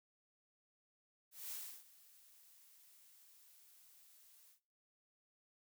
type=noise with ADSR envelope; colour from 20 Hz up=blue; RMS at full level=-45 dBFS; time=1.31-4.6 s; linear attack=200 ms; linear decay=320 ms; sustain=-20 dB; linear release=110 ms; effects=noise-tail reverb RT60 0.4 s tail -19 dB re dry